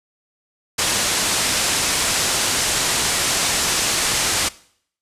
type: low-pass noise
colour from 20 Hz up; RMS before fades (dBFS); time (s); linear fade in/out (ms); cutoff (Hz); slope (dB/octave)
white; -20; 0.78-4.49; 10; 9200; 24
effects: noise-tail reverb RT60 0.6 s tail -20 dB re dry + resampled to 32000 Hz